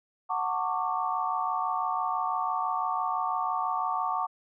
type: chord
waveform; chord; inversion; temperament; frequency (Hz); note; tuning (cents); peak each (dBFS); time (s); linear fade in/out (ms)
sine; D major seventh; first; equal with one note detuned; 740 / 896.9 / 1108.7 / 1174.7; F#5 / A5 / C#6 / D6; 0 / +33 / 0 / 0; -32; 0.29-4.27; 20
effects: none